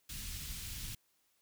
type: band-stop noise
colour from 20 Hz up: pink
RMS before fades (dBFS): -43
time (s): 0.09-0.95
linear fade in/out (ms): 5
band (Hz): 130 to 2900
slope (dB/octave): 12
effects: white hiss -75 dBFS RMS until 1.41 s